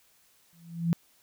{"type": "tone with exponential growth", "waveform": "sine", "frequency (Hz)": 168.2, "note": "E3", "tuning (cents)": 35, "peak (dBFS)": -19, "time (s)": [0.53, 0.93], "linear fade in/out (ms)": 0, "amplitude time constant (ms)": 85, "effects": ["white hiss -64 dBFS RMS until 1.22 s"]}